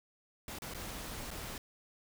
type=noise with dropouts; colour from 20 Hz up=pink; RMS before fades=-43 dBFS; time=0.48-1.58 s; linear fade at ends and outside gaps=2 ms; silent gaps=0.587-0.62 / 0.738-0.746 / 1.306-1.312 s; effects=none